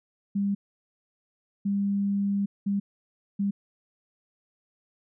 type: tone bursts at uneven times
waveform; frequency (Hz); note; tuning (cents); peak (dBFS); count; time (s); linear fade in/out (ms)
sine; 200; G3; +35; -23; 4; 0.35-0.55 / 1.65-2.46 / 2.66-2.8 / 3.39-3.51; 10
effects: none